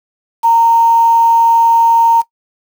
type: tone with quantisation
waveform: sine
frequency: 922 Hz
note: A#5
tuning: 19 cents flat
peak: -6 dBFS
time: 0.43-2.22 s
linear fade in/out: 20 ms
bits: 5
effects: noise-tail reverb RT60 0.1 s tail -18 dB re dry